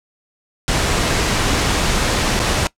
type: noise with dropouts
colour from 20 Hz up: pink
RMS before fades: -17 dBFS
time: 0.68-2.67 s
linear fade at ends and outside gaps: 0 ms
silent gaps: 2.393-2.4 s
effects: noise-tail reverb RT60 0.1 s tail -20 dB re dry + low-pass 8000 Hz 12 dB/octave